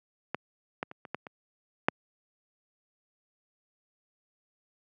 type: clicks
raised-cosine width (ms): 0.5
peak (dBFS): -15 / -16 / -27 / -28 / -17 / -26 / -6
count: 7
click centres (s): 0.346 / 0.829 / 0.914 / 1.052 / 1.146 / 1.268 / 1.885
effects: high-pass 150 Hz 12 dB/octave